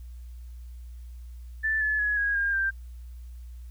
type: tone with pitch steps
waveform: sine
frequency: 1760 / 1721.8 / 1684.4 / 1647.8 / 1612.1 / 1577.1 Hz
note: A6 / A6 / G#6 / G#6 / G6 / G6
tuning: 0 / -38 / +24 / -14 / +48 / +10 cents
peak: -23 dBFS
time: 1.63-2.71 s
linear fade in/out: 20 ms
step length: 180 ms
effects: added 60 Hz sine -39 dBFS peak until 3.7 s + white hiss -65 dBFS RMS until 3.7 s